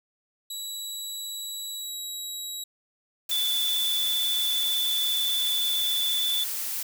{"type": "tone with pitch glide", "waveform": "20% pulse", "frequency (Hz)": [3906, 3870], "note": ["B7", "B7"], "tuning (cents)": [-20, -36], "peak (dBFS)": -27, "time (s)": [0.5, 2.64], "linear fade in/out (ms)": 5, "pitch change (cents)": -16, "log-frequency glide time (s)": [1.74, 1.95]}
{"type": "noise", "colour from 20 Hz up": "blue", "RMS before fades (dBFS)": -31, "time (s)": [3.29, 6.83], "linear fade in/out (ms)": 5}
{"type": "tone with vibrato", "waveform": "sine", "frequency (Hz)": 3491, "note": "A7", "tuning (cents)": -14, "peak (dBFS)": -24, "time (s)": [3.31, 6.44], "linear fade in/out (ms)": 5, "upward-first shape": "square", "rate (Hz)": 18, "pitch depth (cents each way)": 13}
{"effects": []}